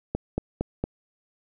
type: click train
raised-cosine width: 2 ms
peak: -12 dBFS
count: 4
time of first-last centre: 0.15-0.84 s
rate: 4.35 Hz
effects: none